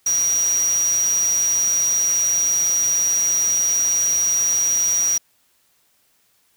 sine tone in noise, 5760 Hz, F#8, 47 cents flat, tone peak -16 dBFS, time 0.06-5.18 s, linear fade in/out 5 ms, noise white, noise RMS -31 dBFS, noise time 0.06-5.18 s, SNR +12 dB, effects white hiss -62 dBFS RMS until 6.56 s

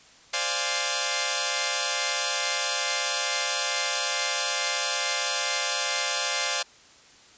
5% pulse chord, D half-diminished seventh, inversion third, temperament equal, 523.3 / 587.3 / 698.5 / 830.6 Hz, C5 / D5 / F5 / Ab5, 0 / 0 / 0 / 0 cents, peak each -19 dBFS, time 0.33-6.63 s, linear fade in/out 10 ms, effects white hiss -53 dBFS RMS until 7.37 s + resampled to 16000 Hz

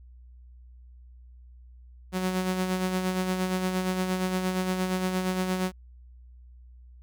sawtooth tone with tremolo, 185 Hz, F#3, in tune, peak -20 dBFS, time 2.12-5.72 s, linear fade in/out 50 ms, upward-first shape sine, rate 8.6 Hz, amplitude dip 45%, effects added 61 Hz sine -47 dBFS peak until 7.02 s

